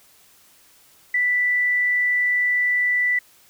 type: tone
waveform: sine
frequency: 1975.5 Hz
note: B6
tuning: in tune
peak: -17 dBFS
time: 1.14-3.19 s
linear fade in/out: 5 ms
effects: white hiss -54 dBFS RMS until 3.49 s